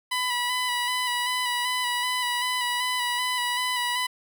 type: tone with vibrato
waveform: 15% pulse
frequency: 987.8 Hz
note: B5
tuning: in tune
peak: -18 dBFS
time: 0.11-4.07 s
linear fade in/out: 10 ms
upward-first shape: square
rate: 2.6 Hz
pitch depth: 23 cents each way
effects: none